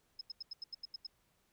sine tone bursts, 5140 Hz, E8, 45 cents flat, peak -40 dBFS, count 9, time 0.19-1.068 s, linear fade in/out 5 ms, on 22 ms, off 85 ms, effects pink hiss -75 dBFS RMS until 1.52 s

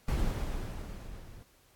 brown noise with level ramp, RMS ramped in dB -28 to -49 dBFS, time 0.08-1.43 s, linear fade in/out 5 ms, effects pink hiss -64 dBFS RMS until 1.75 s + AAC 64 kbps

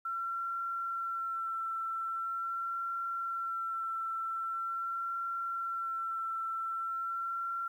sine tone with vibrato, 1352 Hz, E6, 43 cents sharp, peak -33 dBFS, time 0.05-7.68 s, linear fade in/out 5 ms, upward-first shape sine, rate 0.43 Hz, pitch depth 16 cents each way, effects 11-bit

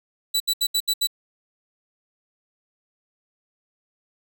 sawtooth tone bursts, 3951 Hz, B7, in tune, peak -16 dBFS, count 6, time 0.34-1.072 s, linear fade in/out 10 ms, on 62 ms, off 72 ms, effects none

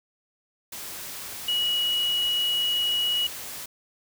sine tone in noise, 2911 Hz, F#7, 29 cents flat, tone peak -22 dBFS, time 1.48-3.27 s, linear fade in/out 5 ms, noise white, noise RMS -37 dBFS, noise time 0.72-3.66 s, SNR +12 dB, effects none

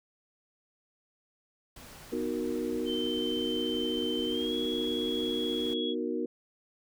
pink noise, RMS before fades -49 dBFS, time 1.76-5.74 s, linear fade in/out 5 ms
sine chord, B major seventh, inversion none, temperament equal, 246.9 / 311.1 / 370 / 466.2 Hz, B3 / D#4 / F#4 / A#4, 0 / 0 / 0 / 0 cents, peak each -35 dBFS, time 2.12-6.26 s, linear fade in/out 5 ms
sine tone with pitch glide, 3096 to 3337 Hz, G7 to G#7, -22 to +8 cents, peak -34 dBFS, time 2.85-5.95 s, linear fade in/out 50 ms, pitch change +130 cents, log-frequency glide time 4.27-4.54 s
effects none

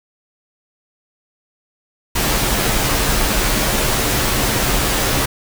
pink noise with comb filter, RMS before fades -17 dBFS, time 2.15-5.26 s, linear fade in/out 10 ms, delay 12 ms, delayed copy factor -0.6, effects none

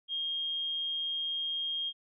sine tone, 3232 Hz, G#7, 48 cents flat, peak -31 dBFS, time 0.08-1.93 s, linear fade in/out 50 ms, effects none

